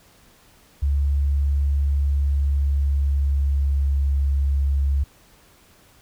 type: tone with pitch glide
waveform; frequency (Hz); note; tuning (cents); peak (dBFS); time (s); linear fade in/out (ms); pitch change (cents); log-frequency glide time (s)
sine; 70.5 to 69.41; C#2 to C#2; +30 to +3; -17; 0.82-5.04; 10; -27; 1.81-4.13
effects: pink hiss -54 dBFS RMS until 6.01 s